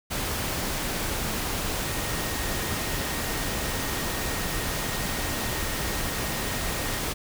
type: tone in noise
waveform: sine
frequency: 1864.7 Hz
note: A#6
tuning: in tune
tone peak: -40 dBFS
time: 1.85-7 s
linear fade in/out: 20 ms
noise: pink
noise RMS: -29 dBFS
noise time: 0.1-7.14 s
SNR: -14 dB
effects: none